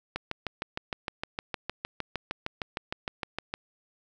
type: click train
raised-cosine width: 0.3 ms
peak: -15 dBFS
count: 23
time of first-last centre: 0.16-3.539 s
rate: 6.51 Hz
effects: none